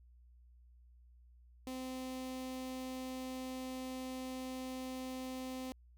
sawtooth tone with notch filter, 258.2 Hz, C4, 23 cents flat, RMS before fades -43 dBFS, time 1.67-5.72 s, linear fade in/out 0 ms, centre 1500 Hz, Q 1.6, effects added 60 Hz sine -59 dBFS peak until 5.97 s

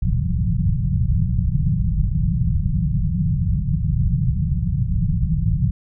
white low-pass noise, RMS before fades -19 dBFS, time 0.02-5.71 s, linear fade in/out 5 ms, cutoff 180 Hz, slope 96 dB/octave, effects none

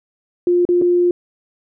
sine tone with dropouts, 352.7 Hz, F4, 17 cents sharp, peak -11 dBFS, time 0.47-1.11 s, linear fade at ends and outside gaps 2 ms, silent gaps 0.652-0.689 / 0.815-0.82 s, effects none

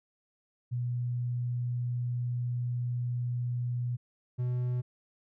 sine / triangle tone pair in turn, 122.1 / 123.95 Hz, B2 / B2, -19 / +7 cents, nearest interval unison, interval 26 cents, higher second, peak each -29 / -26 dBFS, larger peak second, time 0.71-3.97 / 4.38-4.82 s, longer first, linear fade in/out 20 ms, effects none

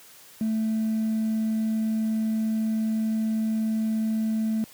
triangle tone with hard clipping, 220 Hz, A3, in tune, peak -22 dBFS, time 0.41-4.64 s, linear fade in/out 0 ms, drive 2 dB, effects white hiss -50 dBFS RMS until 4.73 s + high-pass 100 Hz 12 dB/octave

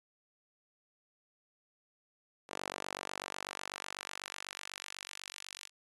sawtooth tone with high-pass filter sweep, 48.06 Hz, G1, 34 cents flat, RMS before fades -45 dBFS, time 2.48-5.7 s, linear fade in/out 50 ms, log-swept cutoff 540 to 3200 Hz, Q 0.79, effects resampled to 24000 Hz

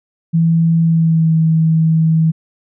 sine tone with pitch glide, 165 to 160.86 Hz, E3 to E3, +2 to -42 cents, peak -9 dBFS, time 0.33-2.32 s, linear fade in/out 20 ms, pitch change -44 cents, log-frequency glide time 0.81-1.34 s, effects none

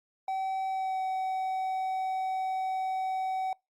triangle tone with pitch glide, 765 to 756.2 Hz, G5 to F#5, -42 to +38 cents, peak -27 dBFS, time 0.28-3.53 s, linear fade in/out 2 ms, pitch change -20 cents, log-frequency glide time 0.69-1.01 s, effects noise-tail reverb RT60 0.2 s tail -25 dB re dry + Opus 48 kbps

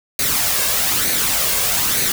white noise with flanger, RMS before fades -18 dBFS, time 0.19-2.12 s, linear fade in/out 2 ms, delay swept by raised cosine 0.47 to 1.87 ms, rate 1.1 Hz, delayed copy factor +0.5, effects none

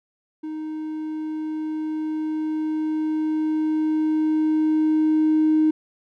triangle tone with level ramp, 311.1 Hz, D#4, in tune, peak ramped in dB -26 to -11 dBFS, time 0.43-5.71 s, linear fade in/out 10 ms, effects tanh soft clip ceiling -12 dBFS

